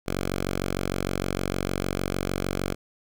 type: tone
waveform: 5% pulse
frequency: 46.56 Hz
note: F#1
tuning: 12 cents sharp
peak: -15 dBFS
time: 0.06-2.75 s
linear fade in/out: 20 ms
effects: none